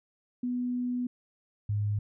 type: tone pair in turn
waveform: sine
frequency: 246.9 / 103.81 Hz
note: B3 / G#2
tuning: 0 / 0 cents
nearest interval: octave + minor third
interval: 1500 cents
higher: first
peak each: -28 / -26 dBFS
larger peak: second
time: 0.43-1.07 / 1.69-1.99 s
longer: first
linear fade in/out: 5 ms
effects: none